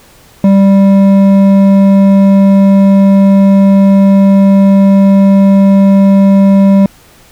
sine tone with hard clipping, 196.1 Hz, G3, 1 cent sharp, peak -4 dBFS, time 0.44-6.86 s, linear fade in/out 2 ms, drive 8 dB, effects pink hiss -41 dBFS RMS until 7.31 s

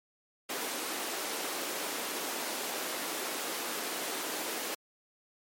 pink high-pass noise, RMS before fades -36 dBFS, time 0.49-4.75 s, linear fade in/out 10 ms, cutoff 280 Hz, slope 24 dB/octave, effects MP3 64 kbps

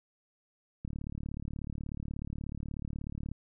click train, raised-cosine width 5 ms, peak -26 dBFS, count 91, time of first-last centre 0.85-3.316 s, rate 36.5 Hz, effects none

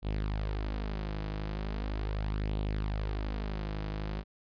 sawtooth tone with flanger, 51.91 Hz, G#1, in tune, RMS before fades -34 dBFS, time 0.02-4.24 s, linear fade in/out 50 ms, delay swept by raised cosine 0.28 to 6.18 ms, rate 0.39 Hz, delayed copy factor +0.5, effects resampled to 11025 Hz

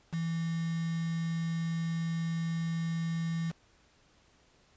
sine tone with quantisation, 165.2 Hz, E3, 4 cents sharp, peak -30 dBFS, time 0.12-3.52 s, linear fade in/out 20 ms, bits 7, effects pink hiss -65 dBFS RMS until 4.76 s + resampled to 16000 Hz

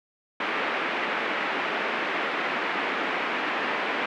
white band-pass noise, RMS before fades -28 dBFS, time 0.4-4.06 s, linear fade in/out 5 ms, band 230 to 2400 Hz, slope 24 dB/octave, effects none

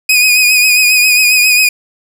sawtooth tone with vibrato, 2489 Hz, D#7, in tune, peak -3 dBFS, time 0.09-1.69 s, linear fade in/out 5 ms, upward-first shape triangle, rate 7.4 Hz, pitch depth 48 cents each way, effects none

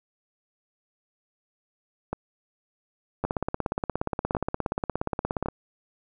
two click trains, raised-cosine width 1 ms, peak -14 / -12 dBFS, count 4 / 39, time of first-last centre 2.13-5.46 / 3.25-5.485 s, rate 0.901 / 17 Hz, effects none

